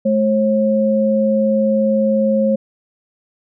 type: tone pair together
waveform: sine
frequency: 214.3 / 540 Hz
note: A3 / C#5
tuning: -45 / -45 cents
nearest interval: octave + major third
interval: 1600 cents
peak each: -15 dBFS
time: 0.05-2.56 s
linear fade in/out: 10 ms
effects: none